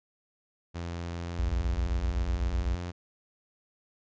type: tone with pitch glide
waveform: sawtooth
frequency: 85.5 to 87.9 Hz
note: F2 to F2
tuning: -36 to +12 cents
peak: -30 dBFS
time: 0.74-2.92 s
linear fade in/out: 20 ms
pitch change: +48 cents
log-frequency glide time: 0.98-2.74 s
type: tone bursts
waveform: sine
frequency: 59.5 Hz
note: A#1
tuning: 36 cents sharp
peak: -25 dBFS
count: 11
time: 1.39-2.75 s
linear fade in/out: 5 ms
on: 100 ms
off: 26 ms
effects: resampled to 16000 Hz